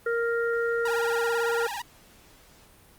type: harmonic tone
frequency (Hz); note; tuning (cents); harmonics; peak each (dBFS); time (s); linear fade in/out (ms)
466.2; A#4; 0; 1 / 3 / 4; -25 / -29 / -38; 0.06-1.67; 5
type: tone with vibrato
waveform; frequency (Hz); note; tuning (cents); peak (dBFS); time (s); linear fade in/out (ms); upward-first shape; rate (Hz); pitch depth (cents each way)
sawtooth; 880; A5; 0; -28; 0.85-1.82; 5; sine; 18; 180
effects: pink hiss -55 dBFS RMS until 2.98 s + Opus 32 kbps